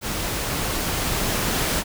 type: noise with level ramp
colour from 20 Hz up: pink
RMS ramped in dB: -27 to -22 dBFS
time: 0.01-1.84 s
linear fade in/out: 50 ms
effects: none